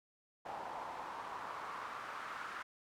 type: noise with band-pass filter sweep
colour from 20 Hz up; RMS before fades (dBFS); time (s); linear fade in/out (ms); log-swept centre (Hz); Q
pink; -45; 0.45-2.63; 10; 820 to 1400; 3.1
effects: none